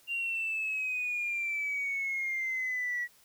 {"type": "exponential sweep", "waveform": "sine", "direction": "down", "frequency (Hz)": [2787, 1927], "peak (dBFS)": -29, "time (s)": [0.07, 3.08], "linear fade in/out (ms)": 50, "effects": ["tanh soft clip ceiling -26 dBFS", "white hiss -62 dBFS RMS until 3.24 s"]}